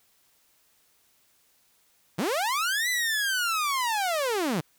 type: linear two-way sweep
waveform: sawtooth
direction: up then down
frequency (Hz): 138.2 to 2018 to 138.2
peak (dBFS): -21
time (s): 2.18-4.61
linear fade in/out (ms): 10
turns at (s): 2.89
effects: white hiss -65 dBFS RMS until 4.78 s